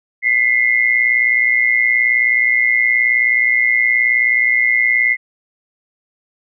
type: tone pair together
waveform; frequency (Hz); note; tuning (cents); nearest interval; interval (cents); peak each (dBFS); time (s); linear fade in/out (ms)
sine; 2007 / 2126; B6 / C7; +27 / +27; minor second; 100; -14; 0.22-5.17; 50
effects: none